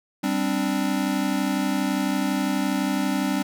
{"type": "chord", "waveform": "square", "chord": "G suspended fourth", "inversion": "none", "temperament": "equal", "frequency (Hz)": [196, 261.6, 293.7], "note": ["G3", "C4", "D4"], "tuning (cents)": [0, 0, 0], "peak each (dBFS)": -27, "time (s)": [0.23, 3.43], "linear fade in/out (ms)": 10, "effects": []}